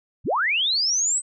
sine linear sweep, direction up, 31.16 to 8200 Hz, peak -19 dBFS, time 0.24-1.22 s, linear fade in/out 50 ms, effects none

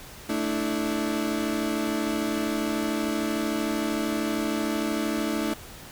35% pulse chord, A suspended fourth, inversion none, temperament equal with one note detuned, 220 / 293.7 / 326.8 Hz, A3 / D4 / E4, 0 / 0 / -15 cents, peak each -28 dBFS, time 0.29-5.54 s, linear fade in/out 5 ms, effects pink hiss -44 dBFS RMS until 5.91 s

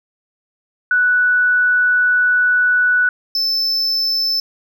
sine / triangle tone pair in turn, 1480 / 5274 Hz, F#6 / E8, 0 / 0 cents, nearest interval octave + minor seventh, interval 2200 cents, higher second, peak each -11 / -14 dBFS, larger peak first, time 0.91-3.09 / 3.35-4.4 s, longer first, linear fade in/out 2 ms, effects none

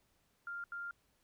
sine tone bursts at uneven times, 1396.9 Hz, F6, in tune, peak -40 dBFS, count 2, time 0.47-0.64 / 0.72-0.91 s, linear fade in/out 2 ms, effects pink hiss -75 dBFS RMS until 1.23 s

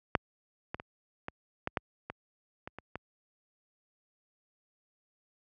clicks, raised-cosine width 0.5 ms, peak -8 / -19 / -26 / -21 / -16 / -13 / -22 / -25 / -27 / -22 dBFS, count 10, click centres 0.152 / 0.745 / 0.799 / 1.284 / 1.674 / 1.772 / 2.1 / 2.675 / 2.786 / 2.956 s, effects high-pass 60 Hz 12 dB/octave

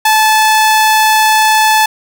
sawtooth tone, 869 Hz, A5, 22 cents flat, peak -3 dBFS, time 0.05-1.86 s, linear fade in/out 5 ms, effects none

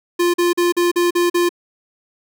square tone bursts, 349.2 Hz, F4, in tune, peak -14 dBFS, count 7, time 0.19-1.492 s, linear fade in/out 10 ms, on 150 ms, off 42 ms, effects none

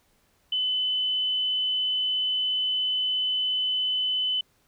sine tone, 3019 Hz, F#7, 34 cents sharp, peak -23 dBFS, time 0.52-4.41 s, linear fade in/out 5 ms, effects pink hiss -66 dBFS RMS until 4.67 s

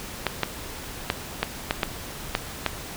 clicks, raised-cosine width 0.3 ms, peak -5 dBFS, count 8, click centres 0.267 / 0.433 / 1.101 / 1.43 / 1.709 / 1.832 / 2.351 / 2.663 s, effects pink hiss -37 dBFS RMS until 2.96 s

